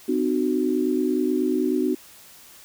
sine tone cluster, 254.8 / 304.1 / 371.2 Hz, C4 / D#4 / F#4, -46 / -40 / +6 cents, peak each -24 dBFS, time 0.08-1.95 s, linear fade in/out 10 ms, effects white hiss -48 dBFS RMS until 2.64 s

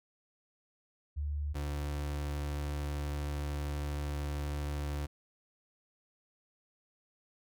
sine / 35% pulse tone pair in turn, 73.42 / 72.87 Hz, D2 / D2, 0 / -13 cents, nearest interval unison, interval 13 cents, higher first, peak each -32 / -32 dBFS, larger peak neither, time 1.16-1.54 / 1.54-5.07 s, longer second, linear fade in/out 20 ms, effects none

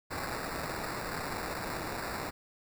white noise with sample-and-hold, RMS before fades -37 dBFS, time 0.1-2.31 s, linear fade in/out 20 ms, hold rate 3150 Hz, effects none

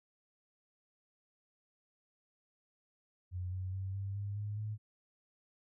sine tone with pitch steps, 90.5 / 93.04 / 95.66 / 98.35 / 101.11 / 103.96 / 106.88 Hz, F#2 / F#2 / G2 / G2 / G#2 / G#2 / A2, -38 / +10 / -42 / +6 / -46 / +2 / -50 cents, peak -36 dBFS, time 3.31-4.78 s, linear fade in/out 50 ms, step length 210 ms, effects none

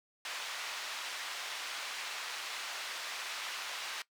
white band-pass noise, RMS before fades -41 dBFS, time 0.25-4.02 s, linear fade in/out 2 ms, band 840 to 3900 Hz, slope 12 dB/octave, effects noise-tail reverb RT60 0.1 s tail -19 dB re dry

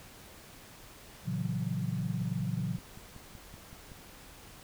sine chord, F# dominant seventh, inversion first, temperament just, 115.62 / 138.75 / 166.5 / 185 Hz, A#2 / C#3 / E3 / F#3, -14 / +2 / +18 / 0 cents, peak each -36 dBFS, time 1.24-2.79 s, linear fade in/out 50 ms
click train, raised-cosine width 5 ms, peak -36 dBFS, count 10, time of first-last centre 2.22-3.918 s, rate 5.3 Hz
effects pink hiss -52 dBFS RMS until 4.63 s

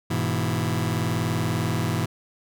sawtooth chord, E major, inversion first, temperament just, 103.01 / 123.61 / 164.81 Hz, G#2 / B2 / E3, -14 / +2 / 0 cents, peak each -23 dBFS, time 0.1-2.06 s, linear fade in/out 10 ms, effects none

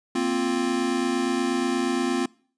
square chord, Bb suspended second, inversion none, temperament equal, 233.1 / 261.6 / 349.2 Hz, Bb3 / C4 / F4, 0 / 0 / 0 cents, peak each -30 / -26 / -27 dBFS, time 0.15-2.26 s, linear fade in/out 5 ms, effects noise-tail reverb RT60 0.5 s tail -25 dB re dry + resampled to 22050 Hz

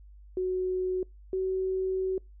sine tone pair in turn, 369.6 / 376.7 Hz, F#4 / F#4, -2 / +31 cents, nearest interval unison, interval 33 cents, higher second, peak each -26 dBFS, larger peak neither, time 0.37-1.03 / 1.33-2.18 s, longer second, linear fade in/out 2 ms, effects noise-tail reverb RT60 0.2 s tail -26 dB re dry + added 50 Hz sine -48 dBFS peak until 2.4 s

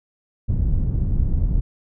pink low-pass noise, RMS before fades -19 dBFS, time 0.48-1.61 s, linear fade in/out 20 ms, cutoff 110 Hz, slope 12 dB/octave, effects none

